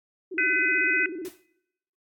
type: tone with vibrato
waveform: sine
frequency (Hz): 344.4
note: F4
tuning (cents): -24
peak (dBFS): -32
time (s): 0.31-1.29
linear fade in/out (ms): 10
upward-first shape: square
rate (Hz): 16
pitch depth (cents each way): 140
type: harmonic tone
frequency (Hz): 504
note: B4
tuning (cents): +35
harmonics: 3 / 4 / 5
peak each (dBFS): -25 / -25 / -25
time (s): 0.38-1.06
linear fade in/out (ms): 2
type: noise with exponential decay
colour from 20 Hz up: white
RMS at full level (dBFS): -41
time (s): 1.25-1.46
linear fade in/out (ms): 2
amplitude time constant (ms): 45
effects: noise-tail reverb RT60 0.9 s tail -24 dB re dry + AAC 64 kbps